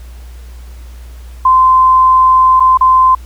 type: tone with dropouts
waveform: sine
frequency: 1035 Hz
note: C6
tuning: 19 cents flat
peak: -4 dBFS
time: 1.45-3.15 s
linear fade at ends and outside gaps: 5 ms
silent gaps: 2.598-2.604 / 2.774-2.809 s
effects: added 60 Hz sine -28 dBFS peak until 3.25 s + pink hiss -44 dBFS RMS until 3.25 s